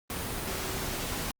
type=tone in noise; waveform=sine; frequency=379.6 Hz; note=F#4; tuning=44 cents sharp; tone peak=-42 dBFS; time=0.46-1.02 s; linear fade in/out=0 ms; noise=pink; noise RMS=-34 dBFS; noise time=0.1-1.31 s; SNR=-11 dB; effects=Opus 32 kbps